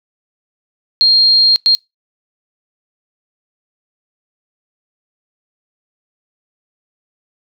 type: tone bursts at uneven times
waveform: sine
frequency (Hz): 4220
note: C8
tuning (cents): +14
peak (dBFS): -6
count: 2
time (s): 1.01-1.56 / 1.66-1.75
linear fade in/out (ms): 0
effects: noise-tail reverb RT60 0.2 s tail -26 dB re dry